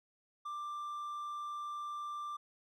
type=tone; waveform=triangle; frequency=1182 Hz; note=D6; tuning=11 cents sharp; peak=-37 dBFS; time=0.45-2.37 s; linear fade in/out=10 ms; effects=none